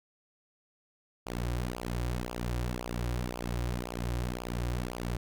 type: tone with flanger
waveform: sawtooth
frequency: 60.3 Hz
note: B1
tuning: 41 cents flat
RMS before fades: -34 dBFS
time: 1.26-5.17 s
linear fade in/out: 5 ms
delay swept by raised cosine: 0.5 to 4.7 ms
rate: 1.9 Hz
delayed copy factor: -0.85
effects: none